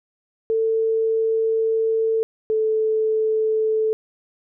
sine tone pair in turn, 446.4 / 437.5 Hz, A4 / A4, +25 / -10 cents, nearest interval unison, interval 35 cents, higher first, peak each -17 / -17 dBFS, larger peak neither, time 0.5-2.23 / 2.5-3.93 s, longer first, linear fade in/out 0 ms, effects none

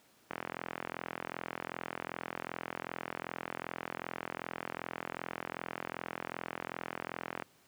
click train, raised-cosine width 0.5 ms, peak -21 dBFS, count 304, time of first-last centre 0.31-7.423 s, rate 42.6 Hz, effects pink hiss -65 dBFS RMS until 7.67 s + high-pass 150 Hz 12 dB/octave

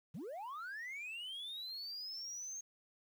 sine linear sweep, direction up, 122.2 to 6480 Hz, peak -40 dBFS, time 0.14-2.61 s, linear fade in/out 10 ms, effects tanh soft clip ceiling -42 dBFS + 11-bit

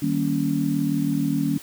sine chord, Eb dominant seventh, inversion none, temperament just, 155.56 / 194.45 / 233.3 / 280 Hz, Eb3 / G3 / Bb3 / Db4, 0 / -14 / +2 / +18 cents, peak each -26 / -28 / -27 / -23 dBFS, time 0.02-1.58 s, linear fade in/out 5 ms, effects white hiss -43 dBFS RMS until 1.62 s

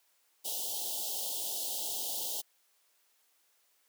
white band-stop noise, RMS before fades -36 dBFS, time 0.44-2.42 s, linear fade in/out 20 ms, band 900 to 2900 Hz, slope 96 dB/octave, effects white hiss -71 dBFS RMS until 3.88 s + high-pass 400 Hz 12 dB/octave

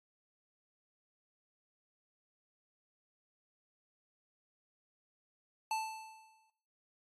square tone with exponential decay, 880 Hz, A5, in tune, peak -32 dBFS, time 5.71-6.5 s, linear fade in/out 2 ms, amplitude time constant 170 ms, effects noise-tail reverb RT60 1.0 s tail -24 dB re dry + AAC 32 kbps

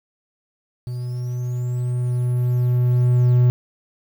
triangle tone with level ramp, 123.47 Hz, B2, in tune, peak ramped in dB -23 to -9 dBFS, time 0.87-3.5 s, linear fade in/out 0 ms, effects 8-bit

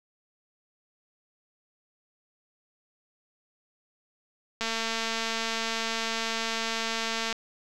click train, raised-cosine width 0.2 ms, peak -13 dBFS, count 615, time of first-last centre 4.61-7.327 s, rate 226 Hz, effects none

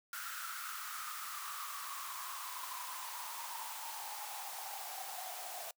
white noise with high-pass filter sweep, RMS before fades -44 dBFS, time 0.13-5.71 s, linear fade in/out 2 ms, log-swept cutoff 1400 to 700 Hz, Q 9.2, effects noise-tail reverb RT60 0.1 s tail -26 dB re dry

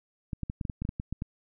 clicks, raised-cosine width 5 ms, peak -20 dBFS, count 12, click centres 0.332 / 0.433 / 0.499 / 0.612 / 0.652 / 0.698 / 0.82 / 0.851 / 0.891 / 0.999 / 1.126 / 1.221 s, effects none

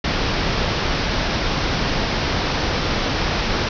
pink low-pass noise, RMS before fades -21 dBFS, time 0.04-3.69 s, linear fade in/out 5 ms, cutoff 5700 Hz, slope 96 dB/octave, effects none

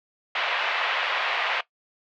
white band-pass noise, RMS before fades -26 dBFS, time 0.35-1.61 s, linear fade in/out 5 ms, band 600 to 3000 Hz, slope 24 dB/octave, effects noise-tail reverb RT60 0.1 s tail -17 dB re dry + low-pass 5000 Hz 12 dB/octave

